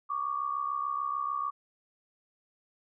sine tone pair together, 1123 / 1189.8 Hz, C#6 / D6, +22 / +22 cents, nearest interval minor second, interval 100 cents, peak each -32 / -33 dBFS, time 0.09-1.51 s, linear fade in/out 20 ms, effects none

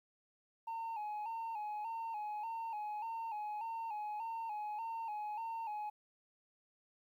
sine tone with vibrato, 875 Hz, A5, 10 cents flat, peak -36 dBFS, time 0.67-5.9 s, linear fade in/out 10 ms, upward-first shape square, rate 1.7 Hz, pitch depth 68 cents each way, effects tanh soft clip ceiling -38 dBFS + 12-bit

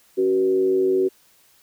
sine tone with frequency modulation, 377.5 Hz, F#4, 35 cents sharp, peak -16 dBFS, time 0.17-1.09 s, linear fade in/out 20 ms, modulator 101 Hz, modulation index 0.52, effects white hiss -57 dBFS RMS until 1.62 s

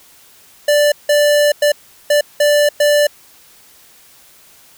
square tone bursts at uneven times, 587.3 Hz, D5, in tune, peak -10 dBFS, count 6, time 0.68-0.92 / 1.09-1.52 / 1.62-1.72 / 2.1-2.21 / 2.4-2.69 / 2.8-3.07 s, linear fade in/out 5 ms, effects white hiss -46 dBFS RMS until 4.77 s

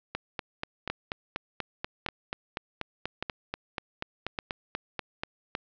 two click trains, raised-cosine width 0.3 ms, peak -14 / -15 dBFS, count 5 / 22, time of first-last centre 0.9-5.551 / 0.15-5.235 s, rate 0.86 / 4.13 Hz, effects low-pass 5000 Hz 12 dB/octave

